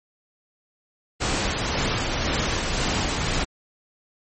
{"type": "noise with tremolo", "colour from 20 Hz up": "pink", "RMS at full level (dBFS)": -23, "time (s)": [1.2, 3.45], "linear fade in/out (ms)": 20, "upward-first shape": "sine", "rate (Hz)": 1.9, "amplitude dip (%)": 25, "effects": ["MP3 32 kbps"]}